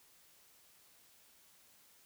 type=silence; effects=white hiss -65 dBFS RMS until 2.05 s